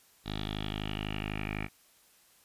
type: tone with low-pass filter sweep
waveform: 10% pulse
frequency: 52 Hz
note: G#1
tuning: 3 cents sharp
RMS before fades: -36 dBFS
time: 0.24-1.69 s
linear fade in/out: 50 ms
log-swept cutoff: 3800 to 2300 Hz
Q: 6.5
effects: white hiss -63 dBFS RMS until 2.44 s + resampled to 32000 Hz